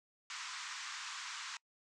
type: band-pass noise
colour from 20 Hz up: pink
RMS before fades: -45 dBFS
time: 0.3-1.57 s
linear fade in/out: 2 ms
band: 1000 to 7500 Hz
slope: 48 dB/octave
effects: noise-tail reverb RT60 0.1 s tail -25 dB re dry